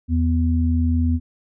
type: tone pair together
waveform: sine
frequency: 82.33 / 246.7 Hz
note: E2 / B3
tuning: -2 / -2 cents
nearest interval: octave + perfect fifth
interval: 1900 cents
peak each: -17 / -21 dBFS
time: 0.08-1.2 s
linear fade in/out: 50 ms
effects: none